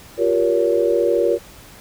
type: chord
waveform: sine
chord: G half-diminished seventh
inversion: third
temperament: just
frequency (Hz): 352.8 / 392 / 470.4 / 564.5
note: F4 / G4 / Bb4 / Db5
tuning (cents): +18 / 0 / +16 / +31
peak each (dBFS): -20 / -23 / -18 / -20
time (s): 0.17-1.39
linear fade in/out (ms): 50
effects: pink hiss -43 dBFS RMS until 1.8 s